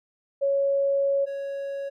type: tone pair in turn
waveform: sine / triangle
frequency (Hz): 555 / 555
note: C#5 / C#5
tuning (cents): +2 / +2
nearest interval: unison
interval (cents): 0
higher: neither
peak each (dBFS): -20 / -27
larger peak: first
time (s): 0.41-1.26 / 1.26-1.9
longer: first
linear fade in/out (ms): 20
effects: none